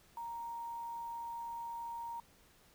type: tone with quantisation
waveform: sine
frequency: 932.3 Hz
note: A#5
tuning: in tune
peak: -40 dBFS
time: 0.17-2.2 s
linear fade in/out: 2 ms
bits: 10
effects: pink hiss -65 dBFS RMS until 2.74 s